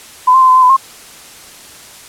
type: tone with pitch steps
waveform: sine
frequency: 1009 / 1048 / 1034 / 1021 / 1033 / 1005 / 1069 Hz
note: B5 / C6 / C6 / C6 / C6 / B5 / C6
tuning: +37 / +2 / -21 / -43 / -22 / +30 / +37 cents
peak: -4 dBFS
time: 0.27-0.767 s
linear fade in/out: 10 ms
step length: 71 ms
effects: white hiss -36 dBFS RMS until 2.08 s + low-pass 11000 Hz 12 dB/octave